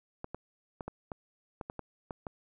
clicks, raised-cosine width 1 ms, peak -24 dBFS, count 10, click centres 0.244 / 0.346 / 0.808 / 0.88 / 1.118 / 1.612 / 1.699 / 1.793 / 2.108 / 2.268 s, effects none

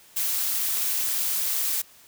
blue noise with amplitude modulation, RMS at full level -23 dBFS, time 0.16-1.82 s, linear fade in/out 10 ms, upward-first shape sine, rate 223 Hz, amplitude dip 60%, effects white hiss -53 dBFS RMS until 2.07 s

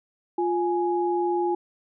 sine tone pair together, 350.8 / 834.3 Hz, F4 / G#5, +8 / +8 cents, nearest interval octave + minor third, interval 1500 cents, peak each -23 / -26 dBFS, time 0.38-1.55 s, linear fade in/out 5 ms, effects none

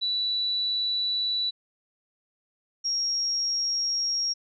sine tone pair in turn, 3951 / 5588 Hz, B7 / F8, 0 / 0 cents, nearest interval tritone, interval 600 cents, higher second, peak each -24 dBFS, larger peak neither, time 0.01-1.51 / 2.84-4.34 s, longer neither, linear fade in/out 20 ms, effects none

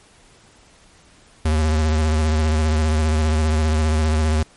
square tone with vibrato, 77.78 Hz, D#2, in tune, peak -16 dBFS, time 1.45-4.43 s, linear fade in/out 5 ms, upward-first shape sine, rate 15 Hz, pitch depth 42 cents each way, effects pink hiss -51 dBFS RMS until 4.56 s + MP3 48 kbps

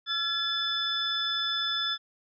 sine tone cluster, 1361 / 1705 / 3484 / 5180 Hz, F6 / G#6 / A7 / E8, -45 / +45 / -18 / -31 cents, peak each -35 / -36 / -28 / -37 dBFS, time 0.06-1.98 s, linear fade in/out 50 ms, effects none

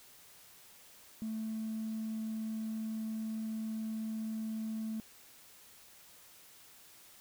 triangle tone, 220 Hz, A3, in tune, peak -32 dBFS, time 1.22-5 s, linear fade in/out 0 ms, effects tanh soft clip ceiling -32 dBFS + white hiss -58 dBFS RMS until 7.2 s

